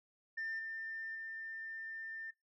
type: tone with level steps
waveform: sine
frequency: 1796 Hz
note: A6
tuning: 35 cents sharp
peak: -36 / -40 / -42 dBFS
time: 0.37-2.31 s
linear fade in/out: 10 ms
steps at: 0.59 / 1.15 s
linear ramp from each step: 2 ms
effects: noise-tail reverb RT60 0.2 s tail -24 dB re dry + tanh soft clip ceiling -35 dBFS